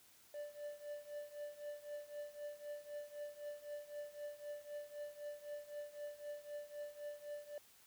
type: tone with tremolo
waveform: triangle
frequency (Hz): 587.3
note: D5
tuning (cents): 0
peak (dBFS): -40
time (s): 0.34-7.58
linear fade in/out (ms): 2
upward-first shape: triangle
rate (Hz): 3.9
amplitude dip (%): 90
effects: white hiss -66 dBFS RMS until 7.86 s